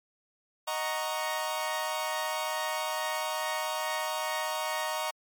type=chord; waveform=sawtooth; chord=D# minor seventh; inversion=none; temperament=equal; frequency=622.3 / 740 / 932.3 / 1108.7 Hz; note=D#5 / F#5 / A#5 / C#6; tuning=0 / 0 / 0 / 0 cents; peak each=-31 / -35 / -30 / -33 dBFS; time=0.67-5.11 s; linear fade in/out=10 ms; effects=MP3 96 kbps